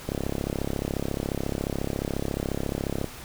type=click train; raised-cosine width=2 ms; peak=-14 dBFS; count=102; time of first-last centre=0.09-3.043 s; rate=34.2 Hz; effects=pink hiss -42 dBFS RMS until 3.24 s